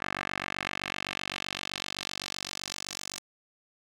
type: tone with band-pass filter sweep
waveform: 10% pulse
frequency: 47.8 Hz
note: G1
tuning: 43 cents flat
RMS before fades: -37 dBFS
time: 0-3.2 s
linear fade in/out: 10 ms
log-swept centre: 1700 to 6600 Hz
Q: 1.5
effects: none